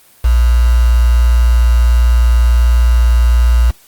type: tone with quantisation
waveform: sine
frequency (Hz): 59.3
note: A#1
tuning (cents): +30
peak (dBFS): -6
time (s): 0.24-3.71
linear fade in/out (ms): 10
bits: 4
effects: white hiss -46 dBFS RMS until 3.87 s + Opus 32 kbps